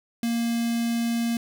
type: tone with notch filter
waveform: square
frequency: 233.1 Hz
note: A#3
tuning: in tune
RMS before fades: -25 dBFS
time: 0.23-1.37 s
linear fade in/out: 2 ms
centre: 980 Hz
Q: 0.66
effects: none